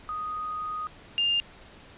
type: tone pair in turn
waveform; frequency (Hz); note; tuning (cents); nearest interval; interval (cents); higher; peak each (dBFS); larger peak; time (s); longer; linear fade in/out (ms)
sine; 1244 / 2806; D#6 / F7; -1 / +8; octave + major second; 1409; second; -30 / -22; second; 0.09-0.87 / 1.18-1.4; first; 0
effects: pink hiss -50 dBFS RMS until 1.97 s + resampled to 8000 Hz